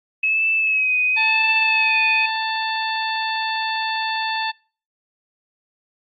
sine tone with vibrato, 2568 Hz, E7, 46 cents flat, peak -16 dBFS, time 0.23-2.26 s, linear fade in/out 5 ms, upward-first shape sine, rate 0.96 Hz, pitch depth 49 cents each way
harmonic tone, 885 Hz, A5, 10 cents sharp, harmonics 1 / 2 / 3 / 4 / 5, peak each -24 / -27 / -29 / -30 / -31 dBFS, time 1.16-4.52 s, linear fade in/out 20 ms
effects noise-tail reverb RT60 0.4 s tail -25 dB re dry + Opus 32 kbps

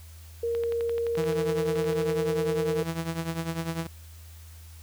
sine tone with pitch glide, 466.2 to 457.4 Hz, A#4 to A#4, 0 to -33 cents, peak -25 dBFS, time 0.43-2.83 s, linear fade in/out 5 ms, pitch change -33 cents, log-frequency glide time 1.23-1.36 s
click train, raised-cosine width 0.3 ms, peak -24 dBFS, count 19, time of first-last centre 0.55-2.102 s, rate 11.6 Hz
sawtooth tone with tremolo, 164.81 Hz, E3, in tune, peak -22 dBFS, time 1.17-3.87 s, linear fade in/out 5 ms, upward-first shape triangle, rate 10 Hz, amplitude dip 80%
effects added 81 Hz sine -44 dBFS peak until 4.82 s + white hiss -54 dBFS RMS until 4.82 s

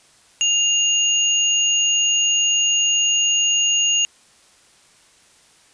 sine tone pair together, 2807 / 6681 Hz, F7 / G#8, +8 / +9 cents, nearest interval octave + minor third, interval 1501 cents, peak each -17 / -19 dBFS, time 0.41-4.05 s, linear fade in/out 0 ms, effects white hiss -53 dBFS RMS until 5.73 s + resampled to 22050 Hz

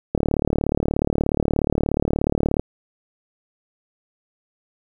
click train, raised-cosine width 2 ms, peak -6 dBFS, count 91, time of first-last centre 0.15-2.596 s, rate 36.8 Hz, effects 8-bit

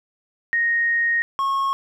sine / triangle tone pair in turn, 1864.7 / 1091.6 Hz, A#6 / C#6, 0 / -27 cents, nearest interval major sixth, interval 927 cents, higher first, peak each -17 dBFS, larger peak neither, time 0.53-1.22 / 1.39-1.73 s, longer first, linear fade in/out 0 ms, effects none

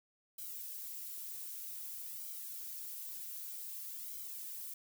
violet noise with flanger, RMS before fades -45 dBFS, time 0.38-4.74 s, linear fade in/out 5 ms, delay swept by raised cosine 1.1 to 4.6 ms, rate 0.53 Hz, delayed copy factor -0.7, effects none

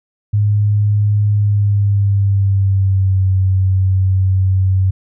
sine tone with pitch glide, 103.83 to 94.66 Hz, G#2 to F#2, 0 to +40 cents, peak -10 dBFS, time 0.33-4.91 s, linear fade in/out 10 ms, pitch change -160 cents, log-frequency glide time 1.3-3.27 s, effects none

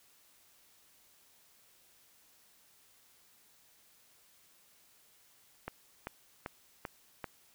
click train, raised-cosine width 0.5 ms, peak -23 dBFS, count 5, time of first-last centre 5.68-7.242 s, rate 2.56 Hz, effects white hiss -65 dBFS RMS until 7.54 s

